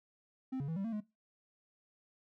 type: tone with pitch steps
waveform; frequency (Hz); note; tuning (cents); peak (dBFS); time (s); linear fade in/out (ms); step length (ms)
triangle; 261.4 / 140.1 / 162.7 / 195.2 / 227.6 / 211; C4 / C#3 / E3 / G3 / A#3 / G#3; -1 / +19 / -22 / -7 / -41 / +28; -33; 0.52-1.006; 10; 81
effects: noise-tail reverb RT60 0.2 s tail -18 dB re dry